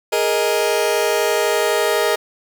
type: chord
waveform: sawtooth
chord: Ab suspended second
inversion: none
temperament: just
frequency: 415.3 / 467.2 / 623 Hz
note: Ab4 / Bb4 / Eb5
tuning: 0 / +4 / +2 cents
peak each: -16 dBFS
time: 0.12-2.16 s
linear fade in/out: 10 ms
effects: none

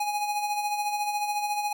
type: tone with tremolo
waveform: square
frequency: 830.6 Hz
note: G#5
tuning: in tune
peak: -25 dBFS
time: 0-1.73 s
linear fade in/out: 5 ms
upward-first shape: sine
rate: 14 Hz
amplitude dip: 50%
effects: none

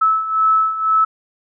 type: beating tone pair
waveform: sine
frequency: 1302 / 1304 Hz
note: E6 / E6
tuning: -22 / -19 cents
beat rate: 2 Hz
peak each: -19 / -14 dBFS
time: 0.01-1.05 s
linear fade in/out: 10 ms
effects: none

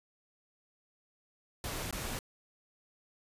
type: noise with dropouts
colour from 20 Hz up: pink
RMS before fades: -38 dBFS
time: 1.64-2.19 s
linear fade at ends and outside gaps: 1 ms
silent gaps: 1.91-1.926 s
effects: resampled to 32000 Hz

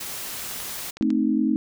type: noise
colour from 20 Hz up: white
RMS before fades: -33 dBFS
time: 0-0.91 s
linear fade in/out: 10 ms
type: clicks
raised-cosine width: 0.2 ms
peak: -21 dBFS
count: 9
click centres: 0.395 / 0.513 / 0.561 / 0.602 / 0.695 / 0.791 / 0.97 / 1.025 / 1.104 s
type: chord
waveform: sine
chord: A diminished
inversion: none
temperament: equal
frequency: 220 / 261.6 / 311.1 Hz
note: A3 / C4 / Eb4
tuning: 0 / 0 / 0 cents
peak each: -23 dBFS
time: 1.01-1.56 s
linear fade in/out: 0 ms
effects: none

